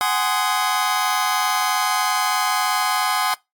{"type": "chord", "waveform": "sawtooth", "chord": "Ab dominant seventh", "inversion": "third", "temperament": "just", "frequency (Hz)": [747.5, 830.6, 1038.3, 1245.9], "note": ["Gb5", "Ab5", "C6", "Eb6"], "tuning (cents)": [17, 0, -14, 2], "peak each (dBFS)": -20, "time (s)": [0.01, 3.34], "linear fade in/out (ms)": 0, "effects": ["noise-tail reverb RT60 0.2 s tail -23 dB re dry", "AAC 64 kbps"]}